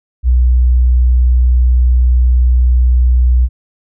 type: tone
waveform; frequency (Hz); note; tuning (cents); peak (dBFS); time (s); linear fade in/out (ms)
sine; 61.74; B1; 0; -6; 0.23-3.49; 50
effects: none